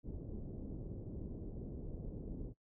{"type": "low-pass noise", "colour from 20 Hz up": "pink", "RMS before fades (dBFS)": -45, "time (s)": [0.03, 2.54], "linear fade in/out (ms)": 50, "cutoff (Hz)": 430, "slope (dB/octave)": 24, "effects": ["noise-tail reverb RT60 0.1 s tail -20 dB re dry"]}